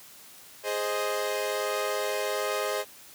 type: chord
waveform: sawtooth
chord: Ab major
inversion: none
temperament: equal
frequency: 415.3 / 523.3 / 622.3 Hz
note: Ab4 / C5 / Eb5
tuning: 0 / 0 / 0 cents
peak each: -28 dBFS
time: 0.63-2.85 s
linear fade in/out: 50 ms
effects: white hiss -50 dBFS RMS until 3.14 s + high-pass 80 Hz 12 dB/octave